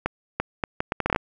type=accelerating click train; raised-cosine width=0.5 ms; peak=-8 dBFS; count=11; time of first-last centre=0.06-1.161 s; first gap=340 ms; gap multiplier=0.7; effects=none